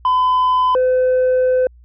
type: tone pair in turn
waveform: sine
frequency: 1011 / 509.6 Hz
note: B5 / C5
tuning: +40 / -46 cents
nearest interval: octave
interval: 1186 cents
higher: first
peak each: -9 dBFS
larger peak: neither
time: 0.05-0.75 / 0.75-1.67 s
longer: second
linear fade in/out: 2 ms
effects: tanh soft clip ceiling -11 dBFS + added 60 Hz sine -42 dBFS peak until 1.84 s